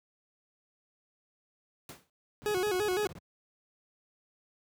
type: noise with exponential decay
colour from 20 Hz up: pink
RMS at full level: -42 dBFS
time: 1.89-2.1 s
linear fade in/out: 2 ms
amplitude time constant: 45 ms
type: noise bursts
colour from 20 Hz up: brown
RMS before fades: -42 dBFS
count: 13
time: 2.42-3.187 s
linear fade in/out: 0 ms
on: 35 ms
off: 26 ms
type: tone with vibrato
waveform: 40% pulse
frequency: 392 Hz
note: G4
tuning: in tune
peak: -27 dBFS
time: 2.46-3.07 s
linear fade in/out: 0 ms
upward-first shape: square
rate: 5.9 Hz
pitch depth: 120 cents each way
effects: high-pass 100 Hz 12 dB/octave